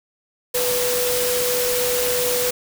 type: tone in noise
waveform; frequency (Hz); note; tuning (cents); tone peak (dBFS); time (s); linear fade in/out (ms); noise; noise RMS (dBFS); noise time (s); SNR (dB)
sine; 493.9; B4; 0; -21; 0.54-2.51; 10; white; -23; 0.54-2.51; -1
effects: none